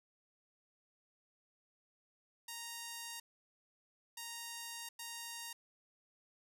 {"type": "tone bursts at uneven times", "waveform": "5% pulse", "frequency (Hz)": 932.3, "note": "A#5", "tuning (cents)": 0, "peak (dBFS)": -32, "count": 3, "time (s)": [[2.48, 3.2], [4.17, 4.89], [4.99, 5.53]], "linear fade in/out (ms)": 5, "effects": []}